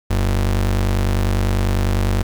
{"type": "ring-modulated tone", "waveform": "square", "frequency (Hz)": 69.3, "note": "C#2", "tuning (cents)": 0, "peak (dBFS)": -13, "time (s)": [0.1, 2.23], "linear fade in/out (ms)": 10, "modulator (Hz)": 25, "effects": ["7-bit"]}